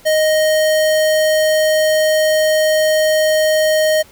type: tone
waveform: square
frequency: 622.3 Hz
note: D#5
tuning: in tune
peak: -12 dBFS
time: 0.05-4.03 s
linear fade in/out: 20 ms
effects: pink hiss -45 dBFS RMS until 4.11 s